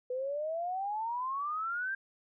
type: exponential sweep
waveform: sine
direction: up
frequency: 494.7 to 1606 Hz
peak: -32 dBFS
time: 0.1-1.95 s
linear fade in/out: 5 ms
effects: none